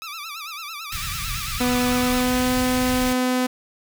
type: tone with vibrato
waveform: 15% pulse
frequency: 1244.5 Hz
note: D#6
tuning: in tune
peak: -25 dBFS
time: 0.02-2.21 s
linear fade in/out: 0 ms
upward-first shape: sine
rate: 9 Hz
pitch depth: 140 cents each way
type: band-stop noise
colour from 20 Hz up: pink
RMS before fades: -29 dBFS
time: 0.92-3.13 s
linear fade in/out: 2 ms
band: 150 to 1700 Hz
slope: 24 dB/octave
type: tone with pitch glide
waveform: sawtooth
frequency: 247.6 to 252.9 Hz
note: B3 to B3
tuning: +5 to +41 cents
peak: -15 dBFS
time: 1.6-3.47 s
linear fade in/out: 10 ms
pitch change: +36 cents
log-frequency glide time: 1.82-2.58 s
effects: none